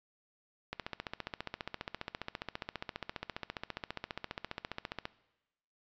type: click train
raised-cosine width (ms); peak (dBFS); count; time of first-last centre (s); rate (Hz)
0.3; -21; 65; 0.73-5.054; 14.8
effects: noise-tail reverb RT60 1.0 s tail -19 dB re dry + resampled to 16000 Hz